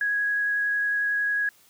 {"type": "tone with vibrato", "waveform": "sine", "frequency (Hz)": 1661.2, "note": "G#6", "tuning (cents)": 0, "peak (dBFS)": -22, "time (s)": [0.01, 1.49], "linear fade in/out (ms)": 2, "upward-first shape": "triangle", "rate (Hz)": 11, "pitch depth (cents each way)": 9, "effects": ["white hiss -58 dBFS RMS until 1.69 s", "high-pass 80 Hz 12 dB/octave"]}